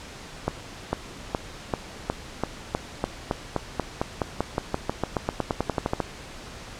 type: accelerating click train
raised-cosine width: 1 ms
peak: -9 dBFS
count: 28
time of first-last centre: 0.48-6.003 s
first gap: 450 ms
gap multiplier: 0.93
effects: pink hiss -41 dBFS RMS until 6.79 s + low-pass 7000 Hz 12 dB/octave